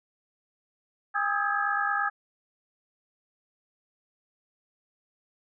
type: tone cluster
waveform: sine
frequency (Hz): 810 / 1241 / 1290 / 1612 / 1688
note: G#5 / D#6 / E6 / G6 / G#6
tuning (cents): -43 / -5 / -38 / +48 / +28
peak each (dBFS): -31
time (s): 1.14-2.1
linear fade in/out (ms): 20
effects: none